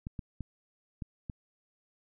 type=clicks; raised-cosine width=5 ms; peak=-25 dBFS; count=5; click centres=0.069 / 0.192 / 0.407 / 1.022 / 1.298 s; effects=none